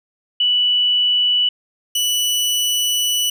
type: tone pair in turn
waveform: sine / sawtooth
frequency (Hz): 2960 / 2960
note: F#7 / F#7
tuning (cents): 0 / 0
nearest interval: unison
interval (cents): 0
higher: neither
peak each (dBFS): -13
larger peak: neither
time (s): 0.4-1.49 / 1.95-3.3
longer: second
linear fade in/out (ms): 5
effects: none